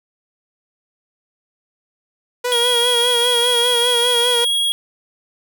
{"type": "tone with vibrato", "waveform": "sawtooth", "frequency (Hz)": 483.7, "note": "B4", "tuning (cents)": -36, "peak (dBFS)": -14, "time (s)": [2.44, 4.45], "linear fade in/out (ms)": 10, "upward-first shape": "sine", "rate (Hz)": 5, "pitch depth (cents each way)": 44}
{"type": "tone", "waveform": "square", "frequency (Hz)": 3303, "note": "G#7", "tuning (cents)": -10, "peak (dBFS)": -16, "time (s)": [2.52, 4.72], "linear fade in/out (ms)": 0}
{"effects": []}